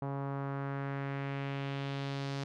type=tone with low-pass filter sweep; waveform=sawtooth; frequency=138.59 Hz; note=C#3; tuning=in tune; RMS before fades=-37 dBFS; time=0.02-2.44 s; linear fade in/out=2 ms; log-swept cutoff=940 to 5100 Hz; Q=1.7; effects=none